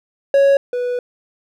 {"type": "tone pair in turn", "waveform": "triangle", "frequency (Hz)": [554.4, 491.7], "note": ["C#5", "B4"], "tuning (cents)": [0, -8], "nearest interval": "major second", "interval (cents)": 208, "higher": "first", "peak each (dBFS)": [-7, -16], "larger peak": "first", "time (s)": [[0.34, 0.57], [0.73, 0.99]], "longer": "second", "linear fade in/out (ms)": 2, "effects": []}